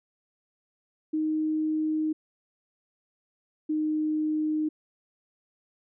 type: tone pair in turn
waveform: sine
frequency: 311.1 / 308.2 Hz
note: D#4 / D#4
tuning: 0 / -16 cents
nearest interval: unison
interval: 16 cents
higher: first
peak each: -24 dBFS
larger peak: neither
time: 1.13-2.13 / 3.69-4.69 s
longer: neither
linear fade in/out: 10 ms
effects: none